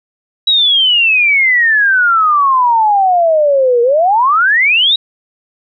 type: exponential two-way sweep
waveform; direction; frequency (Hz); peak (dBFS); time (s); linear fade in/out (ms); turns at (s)
sine; down then up; 3900 to 466.2 to 3900; -7; 0.47-4.96; 5; 3.82
effects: none

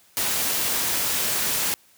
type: noise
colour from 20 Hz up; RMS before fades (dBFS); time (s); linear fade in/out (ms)
white; -24; 0.17-1.74; 0
effects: white hiss -57 dBFS RMS until 1.97 s + high-pass 60 Hz 12 dB/octave

